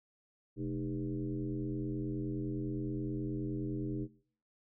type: tone with frequency modulation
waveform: sine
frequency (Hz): 218.8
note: A3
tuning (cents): -9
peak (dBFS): -34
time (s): 0.56-4.08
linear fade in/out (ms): 50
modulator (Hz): 89.6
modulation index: 1.8
effects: noise-tail reverb RT60 0.6 s tail -22 dB re dry